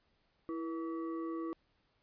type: tone with frequency modulation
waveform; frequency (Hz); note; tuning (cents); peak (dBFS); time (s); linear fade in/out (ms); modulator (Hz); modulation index
sine; 329.6; E4; 0; -36; 0.49-1.53; 0; 810; 0.64
effects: pink hiss -75 dBFS RMS until 2.02 s + resampled to 11025 Hz